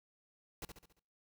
pink noise with echo, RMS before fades -44 dBFS, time 0.62-0.65 s, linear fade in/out 2 ms, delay 69 ms, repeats 5, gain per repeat -6 dB, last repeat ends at 0.995 s, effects noise-tail reverb RT60 0.6 s tail -26 dB re dry

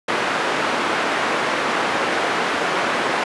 white band-pass noise, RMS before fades -21 dBFS, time 0.08-3.24 s, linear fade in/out 5 ms, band 260 to 1600 Hz, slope 12 dB/octave, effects resampled to 24000 Hz

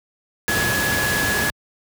sine tone in noise, 1687 Hz, G#6, 27 cents sharp, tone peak -21 dBFS, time 0.48-1.5 s, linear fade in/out 0 ms, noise pink, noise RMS -22 dBFS, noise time 0.48-1.5 s, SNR -2 dB, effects high-pass 80 Hz 12 dB/octave

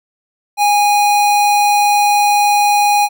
square tone, 823 Hz, G#5, 16 cents flat, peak -10 dBFS, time 0.57-3.09 s, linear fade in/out 50 ms, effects none

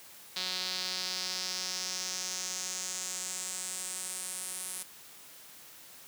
sawtooth tone with band-pass filter sweep, 184.3 Hz, F#3, 7 cents flat, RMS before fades -37 dBFS, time 0.36-4.83 s, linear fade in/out 5 ms, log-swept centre 4200 to 10000 Hz, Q 3.3, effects white hiss -52 dBFS RMS until 6.07 s + high-pass 100 Hz 12 dB/octave

